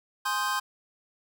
square chord, Ab major seventh, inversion none, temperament equal, 830.6 / 1046.5 / 1244.5 / 1568 Hz, Ab5 / C6 / Eb6 / G6, 0 / 0 / 0 / 0 cents, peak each -36 / -30 / -36 / -32 dBFS, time 0.25-0.6 s, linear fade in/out 10 ms, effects none

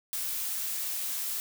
blue noise, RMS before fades -33 dBFS, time 0.13-1.4 s, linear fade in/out 0 ms, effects none

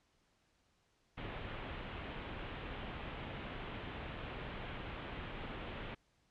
pink low-pass noise, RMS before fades -45 dBFS, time 1.17-5.95 s, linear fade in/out 10 ms, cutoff 3400 Hz, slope 48 dB/octave, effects pink hiss -75 dBFS RMS until 6.3 s + low-pass 7000 Hz 12 dB/octave

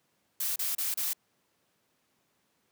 blue noise bursts, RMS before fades -31 dBFS, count 4, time 0.4-1.133 s, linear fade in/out 5 ms, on 160 ms, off 31 ms, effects pink hiss -73 dBFS RMS until 2.71 s + high-pass 150 Hz 12 dB/octave

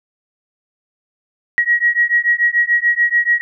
sine beating tone pair, 1900 / 1906.9 Hz, A#6 / A#6, +33 / +39 cents, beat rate 6.9 Hz, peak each -15 dBFS, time 1.58-3.41 s, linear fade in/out 0 ms, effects none

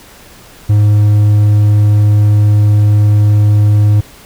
triangle tone with hard clipping, 104.3 Hz, G#2, 8 cents sharp, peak -6 dBFS, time 0.69-4.01 s, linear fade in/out 10 ms, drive 6 dB, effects pink hiss -38 dBFS RMS until 4.25 s

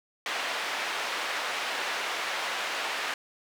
white band-pass noise, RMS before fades -32 dBFS, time 0.26-3.14 s, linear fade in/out 2 ms, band 560 to 2600 Hz, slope 12 dB/octave, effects none

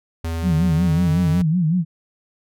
square tone with pitch glide, 82.41 to 88.32 Hz, E2 to F2, 0 to +20 cents, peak -23 dBFS, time 0.24-1.42 s, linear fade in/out 5 ms, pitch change +120 cents, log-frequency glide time 0.68-1.15 s
sine tone with vibrato, 168.2 Hz, E3, 35 cents sharp, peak -15 dBFS, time 0.42-1.85 s, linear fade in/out 50 ms, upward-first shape sine, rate 5.4 Hz, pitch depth 160 cents each way
effects none

